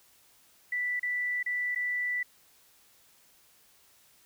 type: tone with dropouts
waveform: sine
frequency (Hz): 1973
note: B6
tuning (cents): -2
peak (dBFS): -28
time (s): 0.72-2.23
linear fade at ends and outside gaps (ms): 5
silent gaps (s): 0.996-1.029 / 1.429-1.461 / 1.749-1.758
effects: white hiss -62 dBFS RMS until 4.25 s